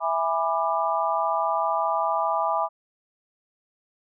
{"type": "chord", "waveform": "sine", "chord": "E dominant seventh", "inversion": "none", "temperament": "just", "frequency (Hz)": [659.3, 824.1, 988.9, 1186.7], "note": ["E5", "G#5", "B5", "D6"], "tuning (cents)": [0, -14, 2, 18], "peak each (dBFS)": -27, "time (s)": [0, 2.69], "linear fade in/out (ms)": 50, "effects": []}